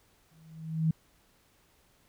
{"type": "tone with exponential growth", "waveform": "sine", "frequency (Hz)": 160, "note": "D#3", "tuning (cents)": 49, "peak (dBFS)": -21, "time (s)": [0.31, 0.91], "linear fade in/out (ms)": 5, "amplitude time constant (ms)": 130, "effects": ["pink hiss -66 dBFS RMS until 2.08 s"]}